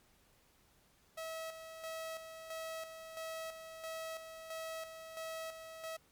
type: tone with tremolo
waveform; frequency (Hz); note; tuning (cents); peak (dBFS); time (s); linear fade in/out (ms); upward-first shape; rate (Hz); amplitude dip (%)
sawtooth; 646; E5; -35; -37; 1.17-5.97; 10; square; 1.5; 55
effects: pink hiss -69 dBFS RMS until 6.11 s + MP3 96 kbps